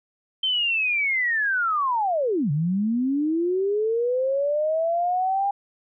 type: linear two-way sweep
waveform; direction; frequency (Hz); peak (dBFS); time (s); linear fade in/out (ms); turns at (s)
sine; down then up; 3125 to 138.59 to 808; -20; 0.43-5.51; 5; 2.51
effects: none